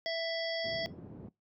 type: harmonic tone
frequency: 662 Hz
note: E5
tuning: 7 cents sharp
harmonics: 1 / 3 / 5 / 7 / 8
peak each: -34 / -39 / -41 / -42 / -43 dBFS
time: 0.06-0.86 s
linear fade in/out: 0 ms
type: low-pass noise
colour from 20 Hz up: pink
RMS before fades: -41 dBFS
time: 0.64-1.29 s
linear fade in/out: 5 ms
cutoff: 290 Hz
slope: 12 dB/octave
effects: noise-tail reverb RT60 0.2 s tail -22 dB re dry + high-pass 150 Hz 12 dB/octave